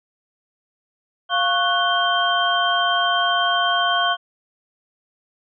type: tone cluster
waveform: sine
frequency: 698 / 1102 / 1484 / 3152 Hz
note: F5 / C#6 / F#6 / G7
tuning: -1 / -11 / +5 / +9 cents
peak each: -22 dBFS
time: 1.29-4.17 s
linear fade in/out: 50 ms
effects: none